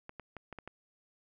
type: clicks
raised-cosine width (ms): 0.5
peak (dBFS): -29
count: 6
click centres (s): 0.094 / 0.197 / 0.367 / 0.527 / 0.587 / 0.676
effects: none